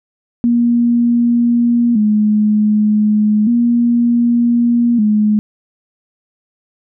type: tone with vibrato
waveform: sine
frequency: 224.2 Hz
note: A3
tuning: 33 cents sharp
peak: -9 dBFS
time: 0.44-5.39 s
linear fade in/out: 0 ms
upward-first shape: square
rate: 0.33 Hz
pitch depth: 100 cents each way
effects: none